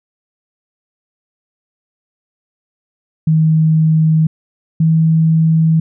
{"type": "tone pair in turn", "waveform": "sine", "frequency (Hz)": [158.3, 160.97], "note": ["D#3", "E3"], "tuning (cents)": [30, -41], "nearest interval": "unison", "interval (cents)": 29, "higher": "second", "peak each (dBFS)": -8, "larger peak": "neither", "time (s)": [[3.27, 4.27], [4.8, 5.8]], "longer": "neither", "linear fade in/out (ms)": 5, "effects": []}